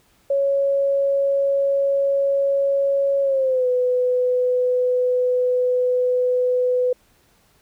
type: tone with pitch glide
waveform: sine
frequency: 554.4 to 499.7 Hz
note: C#5 to B4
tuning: 0 to +20 cents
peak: -16 dBFS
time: 0.3-6.93 s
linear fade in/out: 5 ms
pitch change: -180 cents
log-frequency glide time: 3.22-3.68 s
effects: pink hiss -59 dBFS RMS until 7.61 s